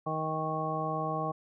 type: harmonic tone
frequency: 157.3 Hz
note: D#3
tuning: 19 cents sharp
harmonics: 1 / 2 / 3 / 4 / 5 / 7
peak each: -36 / -40 / -39 / -37 / -36 / -35 dBFS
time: 0.06-1.32 s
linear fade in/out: 10 ms
effects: none